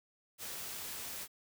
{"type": "noise", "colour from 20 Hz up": "white", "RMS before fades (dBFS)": -43, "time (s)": [0.38, 1.28], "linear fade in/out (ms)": 50, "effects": []}